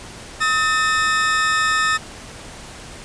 40% pulse tone pair together, 1272.8 / 1800 Hz, D#6 / A6, +39 / +39 cents, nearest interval tritone, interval 600 cents, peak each -18 dBFS, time 0.4-1.98 s, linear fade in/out 20 ms, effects pink hiss -37 dBFS RMS until 3.04 s + resampled to 22050 Hz

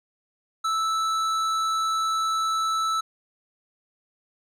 triangle tone with hard clipping, 1315 Hz, E6, 5 cents flat, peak -24 dBFS, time 0.64-3.01 s, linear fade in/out 10 ms, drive 15 dB, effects none

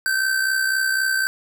square tone with amplitude modulation, 1548 Hz, G6, 22 cents flat, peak -17 dBFS, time 0.06-1.27 s, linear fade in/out 0 ms, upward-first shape sine, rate 63.9 Hz, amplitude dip 50%, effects none

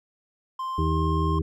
triangle tone with pitch glide, 1046.5 to 1064.2 Hz, C6 to C6, 0 to +29 cents, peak -26 dBFS, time 0.59-1.39 s, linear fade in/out 5 ms, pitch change +29 cents, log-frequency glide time 0.71-0.92 s
harmonic tone, 79.6 Hz, D#2, 40 cents sharp, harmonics 1 / 2 / 4 / 5, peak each -24 / -27 / -30 / -31 dBFS, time 0.78-1.42 s, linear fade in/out 5 ms
effects none

